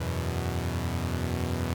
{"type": "chord", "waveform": "sawtooth", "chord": "E suspended second", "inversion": "none", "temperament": "equal with one note detuned", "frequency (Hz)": [82.41, 92.87, 123.47], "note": ["E2", "F#2", "B2"], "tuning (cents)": [0, 7, 0], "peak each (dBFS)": [-27, -29, -29], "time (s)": [0, 1.74], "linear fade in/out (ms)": 10, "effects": []}